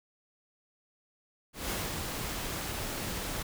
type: noise with ADSR envelope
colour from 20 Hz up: pink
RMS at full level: -33 dBFS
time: 1.53-3.43 s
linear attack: 170 ms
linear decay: 200 ms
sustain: -3 dB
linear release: 10 ms
effects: none